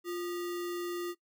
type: tone with sample-and-hold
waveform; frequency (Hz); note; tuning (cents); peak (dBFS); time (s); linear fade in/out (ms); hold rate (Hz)
sine; 350; F4; +4; -33; 0.04-1.15; 50; 1575
effects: noise-tail reverb RT60 0.1 s tail -19 dB re dry